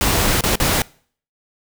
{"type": "noise with dropouts", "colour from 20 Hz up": "pink", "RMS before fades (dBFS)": -17, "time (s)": [0.01, 0.82], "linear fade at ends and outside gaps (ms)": 1, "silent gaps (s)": [[0.409, 0.437], [0.556, 0.6]], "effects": ["noise-tail reverb RT60 0.5 s tail -23 dB re dry"]}